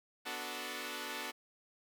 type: chord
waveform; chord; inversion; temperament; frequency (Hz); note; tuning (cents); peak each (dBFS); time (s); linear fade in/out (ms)
5% pulse; B minor seventh; none; equal; 246.9 / 293.7 / 370 / 440; B3 / D4 / F#4 / A4; 0 / 0 / 0 / 0; -34; 0.25-1.32; 20
effects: none